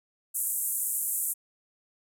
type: band-pass noise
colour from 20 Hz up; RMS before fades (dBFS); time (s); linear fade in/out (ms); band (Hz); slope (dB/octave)
white; -30; 0.34-1.34; 20; 7800 to 14000; 48
effects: none